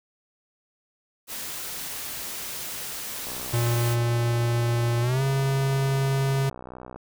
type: noise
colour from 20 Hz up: white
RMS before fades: -34 dBFS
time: 1.27-3.97 s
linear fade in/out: 50 ms
type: click train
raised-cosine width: 1 ms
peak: -25 dBFS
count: 232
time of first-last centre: 3.27-6.96 s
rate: 62.6 Hz
type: tone with pitch glide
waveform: square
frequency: 118.3 to 135.89 Hz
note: A#2 to C#3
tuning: +26 to -34 cents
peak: -22 dBFS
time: 3.53-6.5 s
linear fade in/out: 10 ms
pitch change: +240 cents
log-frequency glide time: 5.01-5.22 s
effects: none